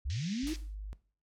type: linear sweep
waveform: sine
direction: up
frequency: 51.91 to 329.6 Hz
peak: -32 dBFS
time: 0.05-0.54 s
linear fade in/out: 10 ms
type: band-pass noise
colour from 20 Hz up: white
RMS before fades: -47 dBFS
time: 0.1-0.56 s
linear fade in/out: 0 ms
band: 1800 to 6300 Hz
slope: 48 dB/octave
type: tone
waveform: sine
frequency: 50.6 Hz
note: G#1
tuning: 44 cents flat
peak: -37 dBFS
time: 0.43-0.93 s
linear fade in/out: 0 ms
type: noise with exponential decay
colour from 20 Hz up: white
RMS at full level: -42 dBFS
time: 0.47-0.75 s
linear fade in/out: 0 ms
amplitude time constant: 59 ms
effects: noise-tail reverb RT60 0.4 s tail -18 dB re dry + low-pass 11000 Hz 12 dB/octave